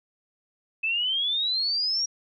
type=exponential sweep; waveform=sine; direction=up; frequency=2588 to 5690 Hz; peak=-23 dBFS; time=0.83-2.06 s; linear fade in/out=10 ms; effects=none